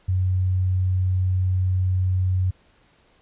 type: tone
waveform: sine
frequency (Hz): 92.5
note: F#2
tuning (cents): 0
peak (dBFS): -18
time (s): 0.08-2.51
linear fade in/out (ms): 10
effects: pink hiss -59 dBFS RMS until 3.21 s + resampled to 8000 Hz